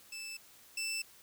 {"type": "tone pair in turn", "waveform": "20% pulse", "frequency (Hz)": [2637, 2655], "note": ["E7", "E7"], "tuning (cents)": [0, 12], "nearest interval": "unison", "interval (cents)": 12, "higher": "second", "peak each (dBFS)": [-37, -30], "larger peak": "second", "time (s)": [[0.12, 0.37], [0.77, 1.02]], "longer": "neither", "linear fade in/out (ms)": 5, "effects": ["white hiss -59 dBFS RMS until 1.22 s"]}